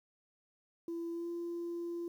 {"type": "tone with pitch glide", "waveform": "sine", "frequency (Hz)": [336.8, 342.5], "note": ["E4", "F4"], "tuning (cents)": [37, -34], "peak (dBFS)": -35, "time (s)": [0.88, 2.08], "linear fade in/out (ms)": 2, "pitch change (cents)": 29, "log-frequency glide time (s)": [1.11, 1.29], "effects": ["tanh soft clip ceiling -34 dBFS", "11-bit"]}